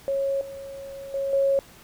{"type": "tone with level steps", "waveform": "sine", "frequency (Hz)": 549, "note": "C#5", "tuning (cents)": -17, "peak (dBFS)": [-22, -35, -24, -18], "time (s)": [0.08, 1.59], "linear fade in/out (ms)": 0, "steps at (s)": [0.41, 1.14, 1.33], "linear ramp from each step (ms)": 2, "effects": ["pink hiss -50 dBFS RMS until 1.83 s"]}